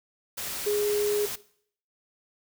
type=tone in noise; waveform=sine; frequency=415.3 Hz; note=G#4; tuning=in tune; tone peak=-23 dBFS; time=0.66-1.26 s; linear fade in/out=10 ms; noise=white; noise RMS=-34 dBFS; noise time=0.37-1.36 s; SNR=+8 dB; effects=noise-tail reverb RT60 0.6 s tail -19 dB re dry